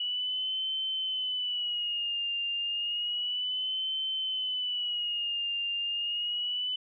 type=tone with vibrato; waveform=sine; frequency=2934 Hz; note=F#7; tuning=15 cents flat; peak=-29 dBFS; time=0-6.76 s; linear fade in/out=5 ms; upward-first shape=sine; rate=0.31 Hz; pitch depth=82 cents each way; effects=none